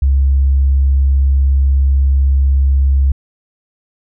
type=tone; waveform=sine; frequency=68.1 Hz; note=C#2; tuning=30 cents flat; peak=-7 dBFS; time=0.02-3.12 s; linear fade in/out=5 ms; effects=tanh soft clip ceiling -4 dBFS